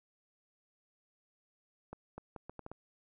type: accelerating click train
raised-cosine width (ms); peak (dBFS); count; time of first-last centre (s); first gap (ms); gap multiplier
1; -30; 7; 1.93-2.716; 250; 0.73
effects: none